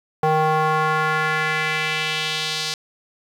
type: tone with band-pass filter sweep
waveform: square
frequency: 155.9 Hz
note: D#3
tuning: 4 cents sharp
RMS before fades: -21 dBFS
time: 0.23-2.74 s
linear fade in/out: 2 ms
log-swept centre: 740 to 4600 Hz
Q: 1.9
effects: 8-bit